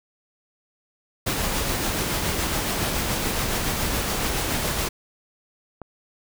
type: noise with tremolo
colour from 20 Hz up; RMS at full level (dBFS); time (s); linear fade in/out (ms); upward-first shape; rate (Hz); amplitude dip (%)
pink; -24; 1.26-4.89; 10; sine; 7.1; 25
type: clicks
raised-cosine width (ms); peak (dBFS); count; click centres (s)
1; -22; 3; 4.358 / 4.596 / 5.817
effects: none